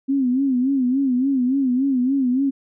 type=tone with vibrato; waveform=sine; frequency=261.6 Hz; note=C4; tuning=in tune; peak=-16 dBFS; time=0.08-2.51 s; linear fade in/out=20 ms; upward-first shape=sine; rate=3.5 Hz; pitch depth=110 cents each way; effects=none